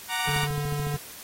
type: chord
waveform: 15% pulse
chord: Gb augmented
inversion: none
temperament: equal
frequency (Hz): 740 / 932.3 / 1174.7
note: Gb5 / Bb5 / D6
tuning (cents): 0 / 0 / 0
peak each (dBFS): -24 / -22 / -28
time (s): 0.08-0.48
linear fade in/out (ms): 50
type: tone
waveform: square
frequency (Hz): 145.9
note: D3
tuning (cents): -11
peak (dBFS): -28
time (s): 0.27-0.97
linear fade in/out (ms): 10
type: click train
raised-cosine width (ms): 5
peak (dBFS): -23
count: 10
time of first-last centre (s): 0.29-0.942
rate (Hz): 13.8
effects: white hiss -43 dBFS RMS until 1.23 s + AAC 48 kbps